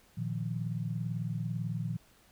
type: chord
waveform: sine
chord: Bb suspended fourth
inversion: none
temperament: equal with one note detuned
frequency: 116.54 / 154.49 / 174.61 Hz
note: Bb2 / Eb3 / F3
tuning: 0 / -12 / 0 cents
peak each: -35 / -37 / -37 dBFS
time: 0.17-1.97 s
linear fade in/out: 10 ms
effects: pink hiss -63 dBFS RMS until 2.31 s